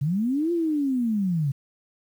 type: linear two-way sweep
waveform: sine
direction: up then down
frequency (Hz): 131.6 to 349.2 to 131.6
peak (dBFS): -21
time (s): 0.01-1.52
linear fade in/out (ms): 10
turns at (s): 0.52
effects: 9-bit